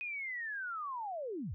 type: linear sweep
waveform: sine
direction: down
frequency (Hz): 2509 to 62.3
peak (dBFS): -37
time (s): 0.01-1.54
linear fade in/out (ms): 0
effects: none